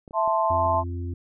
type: clicks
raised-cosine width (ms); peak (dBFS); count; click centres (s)
2; -30 / -29 / -29 / -29 / -36 / -30; 6; 0.078 / 0.109 / 0.277 / 0.662 / 0.698 / 0.745
type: chord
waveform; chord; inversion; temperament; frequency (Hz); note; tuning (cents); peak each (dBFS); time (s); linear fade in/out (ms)
sine; A minor; second; equal with one note detuned; 661.2 / 880 / 1046.5; E5 / A5 / C6; +5 / 0 / 0; -24; 0.13-0.84; 50
type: harmonic tone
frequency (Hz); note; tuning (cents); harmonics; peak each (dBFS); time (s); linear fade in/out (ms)
87.31; F2; 0; 1 / 3 / 4; -28 / -38 / -40; 0.5-1.14; 5
effects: none